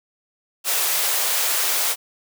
white high-pass noise, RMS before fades -21 dBFS, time 0.64-1.96 s, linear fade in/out 50 ms, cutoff 430 Hz, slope 24 dB/octave, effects none

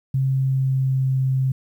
sine tone with pitch glide, 133.6 to 131.91 Hz, C3 to C3, +36 to +14 cents, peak -17 dBFS, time 0.14-1.52 s, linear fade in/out 5 ms, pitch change -22 cents, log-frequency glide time 0.24-1.19 s, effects 9-bit

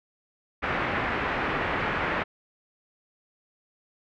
white low-pass noise, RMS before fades -28 dBFS, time 0.62-2.24 s, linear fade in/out 20 ms, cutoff 2100 Hz, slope 24 dB/octave, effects none

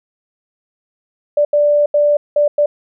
sine tone bursts at uneven times, 587.3 Hz, D5, in tune, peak -9 dBFS, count 5, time 1.37-1.45 / 1.53-1.86 / 1.94-2.17 / 2.36-2.48 / 2.58-2.66 s, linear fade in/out 5 ms, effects none

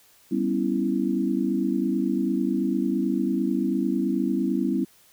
sine chord, C# half-diminished seventh, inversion second, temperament equal with one note detuned, 196 / 246.9 / 275.9 / 329.6 Hz, G3 / B3 / C#4 / E4, 0 / 0 / -8 / 0 cents, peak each -27 dBFS, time 0.31-4.85 s, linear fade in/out 10 ms, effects white hiss -57 dBFS RMS until 5.12 s

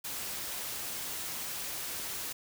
white noise, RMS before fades -38 dBFS, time 0.04-2.33 s, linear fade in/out 10 ms, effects none

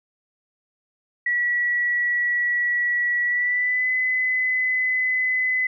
sine tone with pitch glide, 1936 to 2018 Hz, B6 to B6, -35 to +37 cents, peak -19 dBFS, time 1.26-5.67 s, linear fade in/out 5 ms, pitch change +72 cents, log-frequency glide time 3.24-3.9 s, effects none

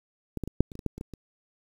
clicks, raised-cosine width 3 ms, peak -19 / -18 / -22 / -6 / -30 / -27 / -27 / -14 / -26 / -22 / -27 dBFS, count 11, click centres 0.373 / 0.437 / 0.476 / 0.606 / 0.718 / 0.754 / 0.792 / 0.863 / 0.98 / 1.011 / 1.137 s, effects 8-bit

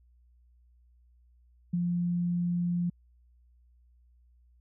sine tone with ADSR envelope, 174.61 Hz, F3, in tune, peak -24 dBFS, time 1.73-2.9 s, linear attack 9 ms, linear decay 21 ms, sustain -2 dB, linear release 8 ms, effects added 60 Hz sine -59 dBFS peak until 4.6 s

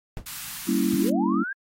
brown noise with exponential decay, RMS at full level -28 dBFS, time 0.17-0.29 s, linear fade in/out 1 ms, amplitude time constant 25 ms
white band-stop noise, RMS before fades -36 dBFS, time 0.26-1.1 s, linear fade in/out 5 ms, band 220 to 940 Hz, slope 24 dB/octave
sine chord, G diminished seventh, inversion none, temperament equal with one note detuned, 196 / 233.1 / 278.9 / 329.6 Hz, G3 / Bb3 / Db4 / Fb4, 0 / 0 / +11 / 0 cents, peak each -26 dBFS, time 0.67-1.44 s, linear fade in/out 20 ms
sine linear sweep, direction up, 110 to 1642 Hz, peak -28 dBFS, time 0.93-1.53 s, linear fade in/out 5 ms
effects AAC 48 kbps

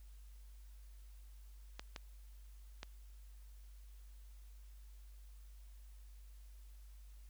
clicks, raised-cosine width 0.2 ms, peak -27 dBFS, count 3, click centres 1.795 / 1.962 / 2.831 s, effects added 50 Hz sine -53 dBFS peak until 7.29 s + white hiss -71 dBFS RMS until 7.29 s

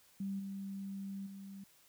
sine tone with level steps, 196 Hz, G3, in tune, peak -36 / -40 / -46 dBFS, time 0.2-1.64 s, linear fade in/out 5 ms, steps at 0.39 / 1.26 s, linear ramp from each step 10 ms, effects white hiss -66 dBFS RMS until 1.88 s

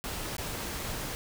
pink noise with dropouts, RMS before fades -36 dBFS, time 0.04-1.15 s, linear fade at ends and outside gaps 0 ms, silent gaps 0.367-0.382 s, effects none

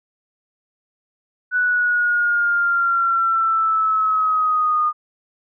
sine linear sweep, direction down, 1486 to 1220 Hz, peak -15 dBFS, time 1.51-4.93 s, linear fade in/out 50 ms, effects none

